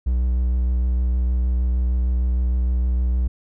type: tone with vibrato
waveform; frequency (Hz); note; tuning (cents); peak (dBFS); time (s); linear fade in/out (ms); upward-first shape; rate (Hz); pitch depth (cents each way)
triangle; 61.74; B1; 0; -15; 0.06-3.28; 10; sine; 6.5; 19
effects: none